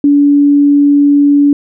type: tone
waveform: sine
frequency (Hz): 286.7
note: D4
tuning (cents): -42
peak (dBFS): -4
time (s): 0.04-1.53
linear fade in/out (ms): 2
effects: none